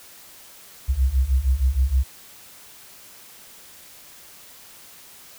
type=beating tone pair; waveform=sine; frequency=62 / 68.4 Hz; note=B1 / C#2; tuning=+7 / -23 cents; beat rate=6.4 Hz; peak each=-21 / -19 dBFS; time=0.88-2.04 s; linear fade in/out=20 ms; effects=white hiss -46 dBFS RMS until 5.38 s